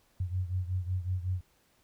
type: beating tone pair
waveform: sine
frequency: 90.3 / 95.7 Hz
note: F#2 / G2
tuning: -42 / -41 cents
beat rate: 5.4 Hz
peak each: -31 / -35 dBFS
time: 0.2-1.41 s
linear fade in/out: 5 ms
effects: pink hiss -68 dBFS RMS until 1.83 s